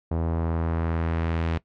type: tone with low-pass filter sweep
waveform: sawtooth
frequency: 82.41 Hz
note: E2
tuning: in tune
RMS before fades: -26 dBFS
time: 0.11-1.58 s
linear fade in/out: 5 ms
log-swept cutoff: 750 to 3000 Hz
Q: 1
effects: noise-tail reverb RT60 0.1 s tail -19 dB re dry